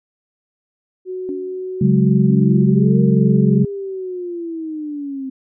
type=tone with pitch glide; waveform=sine; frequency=370 to 378.2 Hz; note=F#4 to F#4; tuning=0 to +38 cents; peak=-23 dBFS; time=1.05-3.62 s; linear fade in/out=50 ms; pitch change=+38 cents; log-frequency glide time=1.31-3.27 s
type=tone with exponential decay; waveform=sine; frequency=285.8 Hz; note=D4; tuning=47 cents flat; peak=-22 dBFS; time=1.29-1.75 s; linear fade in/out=1 ms; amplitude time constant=99 ms
type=chord; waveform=sine; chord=C# suspended fourth; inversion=none; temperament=equal; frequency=138.59 / 185 / 207.7 Hz; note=C#3 / F#3 / G#3; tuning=0 / 0 / 0 cents; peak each=-15 dBFS; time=1.81-3.65 s; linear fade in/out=5 ms
type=linear two-way sweep; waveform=sine; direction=up then down; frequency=261.6 to 462.5 to 261.6 Hz; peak=-23 dBFS; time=2.29-5.3 s; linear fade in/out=10 ms; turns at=3.01 s
effects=none